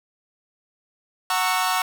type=chord; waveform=sawtooth; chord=F# dominant seventh; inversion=none; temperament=equal with one note detuned; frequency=740 / 917.4 / 1108.7 / 1318.5 Hz; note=F#5 / A#5 / C#6 / E6; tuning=0 / -28 / 0 / 0 cents; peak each=-21 / -23 / -21 / -24 dBFS; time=1.3-1.82 s; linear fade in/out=2 ms; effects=none